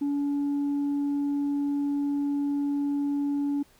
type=tone; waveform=sine; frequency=285.2 Hz; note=C#4; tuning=49 cents sharp; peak=-22 dBFS; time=0.01-3.63 s; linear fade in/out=10 ms; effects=tanh soft clip ceiling -23 dBFS + pink hiss -60 dBFS RMS until 3.79 s